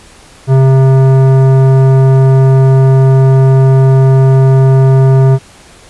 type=tone with tanh clipping; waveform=sine; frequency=133.1 Hz; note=C3; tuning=30 cents sharp; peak=-5 dBFS; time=0.47-5.39 s; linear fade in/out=50 ms; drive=15 dB; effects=pink hiss -38 dBFS RMS until 5.89 s + resampled to 24000 Hz